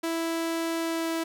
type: tone with pitch glide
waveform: sawtooth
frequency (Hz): 330 to 328.1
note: E4 to E4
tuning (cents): +2 to -8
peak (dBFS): -23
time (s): 0.03-1.24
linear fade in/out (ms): 10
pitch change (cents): -10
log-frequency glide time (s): 0.79-1.1
effects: none